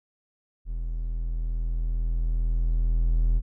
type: tone with level ramp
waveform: triangle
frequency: 41.12 Hz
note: E1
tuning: 4 cents flat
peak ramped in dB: -26 to -16 dBFS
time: 0.65-3.42 s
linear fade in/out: 50 ms
effects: none